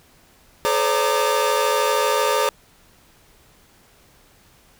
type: tone cluster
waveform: 45% pulse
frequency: 429.2 / 516 / 569 / 924 / 1194 Hz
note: A4 / C5 / C#5 / A#5 / D6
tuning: -43 / -24 / +45 / -16 / +28 cents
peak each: -24 dBFS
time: 0.65-2.49 s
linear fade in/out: 0 ms
effects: pink hiss -54 dBFS RMS until 4.79 s